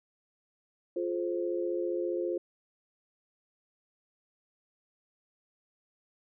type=tone cluster; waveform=sine; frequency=350.2 / 425.3 / 526 Hz; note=F4 / G#4 / C5; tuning=+5 / +41 / +9 cents; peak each=-31 / -37 / -35 dBFS; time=0.96-2.38 s; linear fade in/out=5 ms; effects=none